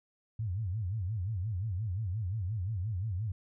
sine tone with vibrato, 99.8 Hz, G2, 32 cents sharp, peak -31 dBFS, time 0.39-3.32 s, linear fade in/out 5 ms, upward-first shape sine, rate 5.7 Hz, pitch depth 240 cents each way, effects none

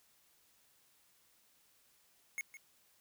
square tone with echo, 2176 Hz, C#7, 33 cents flat, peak -37 dBFS, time 2.38-2.41 s, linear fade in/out 0 ms, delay 160 ms, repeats 1, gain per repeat -13 dB, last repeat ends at 2.57 s, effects white hiss -70 dBFS RMS until 3 s

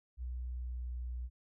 sine tone with pitch glide, 61.74 to 61.14 Hz, B1 to B1, 0 to -17 cents, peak -37 dBFS, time 0.17-1.3 s, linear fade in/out 50 ms, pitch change -17 cents, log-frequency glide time 0.55-0.87 s, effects none

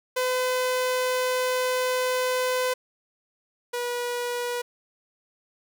sawtooth tone pair in turn, 507 / 485.2 Hz, B4 / B4, +45 / -31 cents, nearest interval minor second, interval 76 cents, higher first, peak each -19 / -23 dBFS, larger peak first, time 0.16-2.74 / 3.73-4.62 s, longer first, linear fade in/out 10 ms, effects none

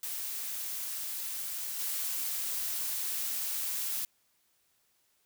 blue noise with level steps, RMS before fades -37 / -34 dBFS, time 0.03-4.05 s, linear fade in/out 2 ms, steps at 1.79 s, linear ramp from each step 5 ms, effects white hiss -72 dBFS RMS until 5.25 s

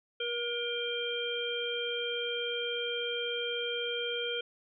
harmonic tone with a mistuned harmonic, 476.2 Hz, A#4, 37 cents sharp, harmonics 1 / 3 / 5 / 7, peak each -35 / -40 / -41 / -35 dBFS, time 0.2-4.41 s, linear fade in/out 5 ms, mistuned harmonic 7, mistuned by -88 cents, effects none

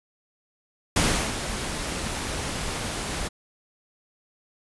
pink noise with ADSR envelope, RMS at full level -20 dBFS, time 0.96-3.29 s, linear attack 4 ms, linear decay 360 ms, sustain -10 dB, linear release 22 ms, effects resampled to 24000 Hz

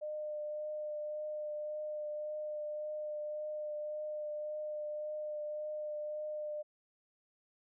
sine tone with vibrato, 604 Hz, D5, 48 cents sharp, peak -37 dBFS, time 0.01-6.63 s, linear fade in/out 20 ms, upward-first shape triangle, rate 1.8 Hz, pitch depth 14 cents each way, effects none

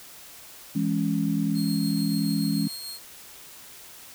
sine chord, C# minor, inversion first, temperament just, 166.31 / 207.9 / 277.2 Hz, E3 / G#3 / C#4, +16 / +2 / 0 cents, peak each -27 / -26 / -27 dBFS, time 0.75-2.68 s, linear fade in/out 10 ms
sawtooth tone with tremolo, 4250 Hz, C8, 26 cents sharp, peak -31 dBFS, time 1.54-3 s, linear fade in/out 50 ms, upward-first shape sine, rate 6.9 Hz, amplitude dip 30%
effects white hiss -46 dBFS RMS until 4.14 s

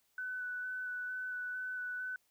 sine tone with vibrato, 1496 Hz, F#6, 19 cents sharp, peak -37 dBFS, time 0.18-2.16 s, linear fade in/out 2 ms, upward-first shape square, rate 2.2 Hz, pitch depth 11 cents each way, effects white hiss -75 dBFS RMS until 2.3 s

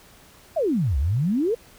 sine exponential two-way sweep, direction down then up, 710 to 62.6 to 493.9 Hz, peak -19 dBFS, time 0.56-1.55 s, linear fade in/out 10 ms, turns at 0.98 s, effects pink hiss -51 dBFS RMS until 1.78 s

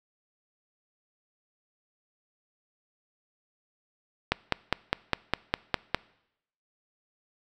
click train, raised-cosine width 0.3 ms, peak -6 dBFS, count 9, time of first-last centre 4.32-5.946 s, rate 4.92 Hz, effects noise-tail reverb RT60 0.8 s tail -23 dB re dry

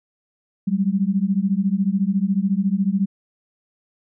sine beating tone pair, 188.3 / 202.3 Hz, F#3 / G#3, +31 / -45 cents, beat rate 14 Hz, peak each -20 dBFS, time 0.67-3.06 s, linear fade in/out 10 ms, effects none

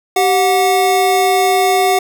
square tone pair together, 386.7 / 730 Hz, G4 / F#5, -24 / -24 cents, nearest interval major seventh, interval 1100 cents, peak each -15 / -13 dBFS, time 0.16-1.99 s, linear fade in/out 5 ms, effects none

